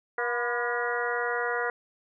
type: harmonic tone with a mistuned harmonic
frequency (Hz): 239.7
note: A#3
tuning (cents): +48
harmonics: 2 / 3 / 4 / 5 / 6 / 7 / 8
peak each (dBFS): -31 / -35 / -36 / -37 / -32 / -37 / -34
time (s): 0.18-1.7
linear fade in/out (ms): 2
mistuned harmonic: 4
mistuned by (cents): +67
effects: none